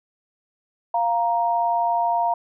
sine tone pair together, 697.4 / 936 Hz, F5 / A#5, -3 / +7 cents, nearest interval perfect fourth, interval 510 cents, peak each -21 dBFS, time 0.94-2.34 s, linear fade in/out 5 ms, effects none

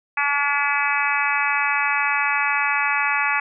harmonic tone, 286 Hz, D4, 46 cents flat, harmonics 3 / 4 / 5 / 6 / 7 / 8 / 9, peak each -26 / -26 / -26 / -26 / -26 / -26 / -26 dBFS, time 0.17-3.4 s, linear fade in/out 5 ms, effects none

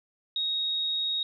sine tone, 3762 Hz, A#7, 15 cents sharp, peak -26 dBFS, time 0.36-1.23 s, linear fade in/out 2 ms, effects none

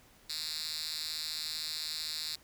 5% pulse tone with high-pass filter, 155.56 Hz, D#3, in tune, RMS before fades -38 dBFS, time 0.29-2.36 s, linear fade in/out 10 ms, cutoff 4000 Hz, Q 3.3, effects pink hiss -61 dBFS RMS until 2.43 s

